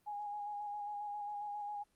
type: tone with vibrato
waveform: sine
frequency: 826 Hz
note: G#5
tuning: 10 cents flat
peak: -39 dBFS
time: 0.06-1.84 s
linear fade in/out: 20 ms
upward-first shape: square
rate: 7.4 Hz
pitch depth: 19 cents each way
effects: pink hiss -75 dBFS RMS until 1.95 s + Opus 32 kbps